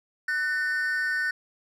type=tone pair together; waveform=triangle; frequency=1498.9 / 1811 Hz; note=F#6 / A6; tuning=+22 / +49 cents; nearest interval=minor third; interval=327 cents; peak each=-24 / -25 dBFS; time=0.28-1.31 s; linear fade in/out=5 ms; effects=tanh soft clip ceiling -18 dBFS